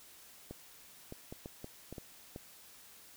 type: clicks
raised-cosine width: 2 ms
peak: -30 dBFS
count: 8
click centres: 0.51 / 1.124 / 1.325 / 1.459 / 1.644 / 1.926 / 1.982 / 2.361 s
effects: white hiss -57 dBFS RMS until 3.16 s